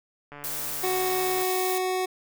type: click train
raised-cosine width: 0.5 ms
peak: -27 dBFS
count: 161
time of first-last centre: 0.32-1.423 s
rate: 145 Hz
type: noise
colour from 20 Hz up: blue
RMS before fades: -32 dBFS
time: 0.44-1.78 s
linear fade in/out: 0 ms
type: tone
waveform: 25% pulse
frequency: 370.7 Hz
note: F#4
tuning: 3 cents sharp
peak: -21 dBFS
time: 0.83-2.06 s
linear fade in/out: 10 ms
effects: none